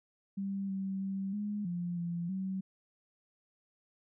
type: tone with pitch steps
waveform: sine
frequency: 196.3 / 192.7 / 193.9 / 207.2 / 174.9 / 171.7 / 190.1 Hz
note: G3 / G3 / G3 / G#3 / F3 / F3 / F#3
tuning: +3 / -29 / -19 / -4 / +3 / -29 / +47 cents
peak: -33 dBFS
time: 0.37-2.61 s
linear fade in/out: 10 ms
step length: 320 ms
effects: none